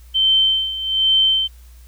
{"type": "tone with tremolo", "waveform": "sine", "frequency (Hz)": 3102, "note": "G7", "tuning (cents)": -19, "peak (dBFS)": -11, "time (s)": [0.14, 1.48], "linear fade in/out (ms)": 20, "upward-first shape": "sine", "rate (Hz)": 1.2, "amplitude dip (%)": 75, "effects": ["added 60 Hz sine -40 dBFS peak until 1.87 s", "white hiss -54 dBFS RMS until 1.87 s"]}